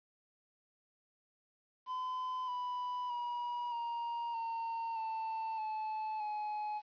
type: tone with pitch steps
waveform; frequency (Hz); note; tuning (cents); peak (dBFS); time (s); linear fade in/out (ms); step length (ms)
triangle; 1017 / 990.3 / 964.4 / 939.1 / 914.5 / 890.5 / 867.1 / 844.4; C6 / B5 / B5 / A#5 / A#5 / A5 / A5 / G#5; -50 / +4 / -41 / +13 / -33 / +21 / -26 / +29; -34; 1.86-6.82; 50; 620
effects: resampled to 11025 Hz + 11-bit